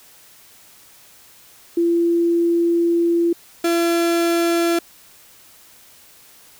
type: tone pair in turn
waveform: sine / 35% pulse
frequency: 340 / 338.8 Hz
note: F4 / E4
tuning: -46 / +48 cents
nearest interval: unison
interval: 6 cents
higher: first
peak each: -14 dBFS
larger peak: neither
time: 1.77-3.33 / 3.64-4.79 s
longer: first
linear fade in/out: 5 ms
effects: white hiss -48 dBFS RMS until 6.59 s